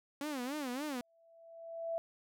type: tone with vibrato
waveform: sawtooth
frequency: 272.6 Hz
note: C#4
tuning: 29 cents flat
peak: -33 dBFS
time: 0.21-1.01 s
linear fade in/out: 2 ms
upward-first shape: sine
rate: 3.5 Hz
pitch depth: 200 cents each way
type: tone with exponential growth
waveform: sine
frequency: 664 Hz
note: E5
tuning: 12 cents sharp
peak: -32 dBFS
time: 1.01-1.98 s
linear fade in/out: 0 ms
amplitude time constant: 210 ms
effects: none